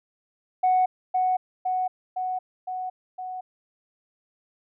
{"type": "tone with echo", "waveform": "sine", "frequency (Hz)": 740, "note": "F#5", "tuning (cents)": 0, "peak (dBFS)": -16, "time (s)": [0.63, 0.86], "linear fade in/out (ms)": 10, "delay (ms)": 510, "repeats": 5, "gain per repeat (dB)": -3, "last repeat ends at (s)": 3.41, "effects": ["tanh soft clip ceiling -14 dBFS"]}